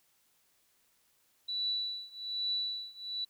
sine tone with tremolo, 3951 Hz, B7, in tune, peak -29 dBFS, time 1.48-3.25 s, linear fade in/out 10 ms, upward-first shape triangle, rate 1.2 Hz, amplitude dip 95%, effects white hiss -71 dBFS RMS until 3.29 s

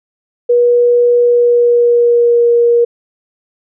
sine tone with pitch glide, 482.6 to 473.2 Hz, B4 to A#4, -40 to +26 cents, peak -6 dBFS, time 0.49-2.85 s, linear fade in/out 10 ms, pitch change -34 cents, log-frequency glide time 1.17-2.48 s, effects none

